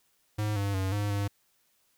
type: tone with pitch steps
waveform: square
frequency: 105.8 / 100.1 / 95.2 / 102.9 / 101 Hz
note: G#2 / G2 / F#2 / G#2 / G#2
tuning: +33 / +37 / +50 / -16 / -48 cents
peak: -28 dBFS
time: 0.38-1.28 s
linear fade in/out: 10 ms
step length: 180 ms
effects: white hiss -70 dBFS RMS until 1.97 s